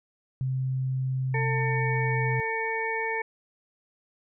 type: tone with pitch glide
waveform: sine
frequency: 130.81 to 128.19 Hz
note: C3 to C3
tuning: 0 to -35 cents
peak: -25 dBFS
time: 0.41-2.4 s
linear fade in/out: 0 ms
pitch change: -35 cents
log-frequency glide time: 1.26-2.13 s
type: harmonic tone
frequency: 448.6 Hz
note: A4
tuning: 34 cents sharp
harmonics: 1 / 2 / 4 / 5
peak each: -32 / -32 / -32 / -32 dBFS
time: 1.34-3.22 s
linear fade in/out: 5 ms
effects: none